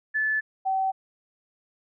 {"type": "tone pair in turn", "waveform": "sine", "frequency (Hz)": [1737, 766], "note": ["A6", "G5"], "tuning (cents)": [-23, -40], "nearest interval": "octave + major second", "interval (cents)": 1417, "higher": "first", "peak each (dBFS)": -22, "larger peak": "neither", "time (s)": [[0.14, 0.41], [0.65, 0.92]], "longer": "neither", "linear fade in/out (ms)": 20, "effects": []}